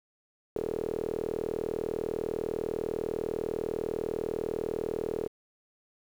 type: tone with band-pass filter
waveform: sawtooth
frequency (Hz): 40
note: D#1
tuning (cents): +49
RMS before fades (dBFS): -33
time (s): 0.55-5.28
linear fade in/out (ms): 10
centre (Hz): 430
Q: 6.5
effects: 9-bit